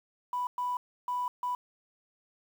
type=tone bursts at uneven times; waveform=sine; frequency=987.8 Hz; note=B5; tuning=in tune; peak=-28 dBFS; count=4; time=0.33-0.47 / 0.58-0.77 / 1.08-1.28 / 1.43-1.55 s; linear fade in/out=2 ms; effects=tanh soft clip ceiling -25 dBFS + 9-bit